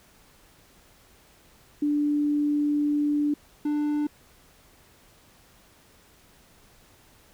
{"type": "tone pair in turn", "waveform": ["sine", "triangle"], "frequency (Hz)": [293.7, 296.3], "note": ["D4", "D4"], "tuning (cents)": [0, 15], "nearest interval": "unison", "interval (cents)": 15, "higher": "second", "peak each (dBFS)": -21, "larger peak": "neither", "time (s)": [[1.82, 3.34], [3.65, 4.07]], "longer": "first", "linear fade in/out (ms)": 5, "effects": ["pink hiss -57 dBFS RMS until 7.33 s"]}